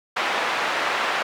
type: band-pass noise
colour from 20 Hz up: pink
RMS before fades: -24 dBFS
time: 0.16-1.23 s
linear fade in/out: 10 ms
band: 720 to 2500 Hz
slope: 12 dB/octave
effects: none